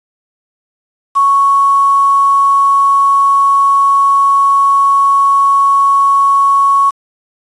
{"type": "tone with quantisation", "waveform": "sine", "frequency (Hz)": 1108.7, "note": "C#6", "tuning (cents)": 0, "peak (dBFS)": -6, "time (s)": [1.15, 6.91], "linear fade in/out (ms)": 20, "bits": 5, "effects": ["resampled to 24000 Hz"]}